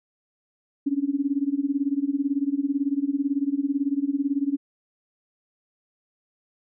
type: tone with tremolo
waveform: sine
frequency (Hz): 280.7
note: C#4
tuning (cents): +22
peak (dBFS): -18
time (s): 0.86-4.57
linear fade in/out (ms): 10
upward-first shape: sine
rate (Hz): 18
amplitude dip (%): 90
effects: none